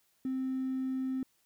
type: tone with hard clipping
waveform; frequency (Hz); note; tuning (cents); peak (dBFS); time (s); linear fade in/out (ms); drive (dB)
triangle; 261.6; C4; 0; -31; 0.25-1.23; 2; 3
effects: white hiss -72 dBFS RMS until 1.45 s